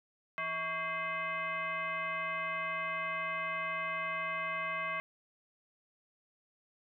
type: tone with frequency modulation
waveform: sine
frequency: 1600 Hz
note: G6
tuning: 35 cents sharp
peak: -33 dBFS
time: 0.38-5 s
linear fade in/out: 0 ms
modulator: 478 Hz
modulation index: 1.8
effects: none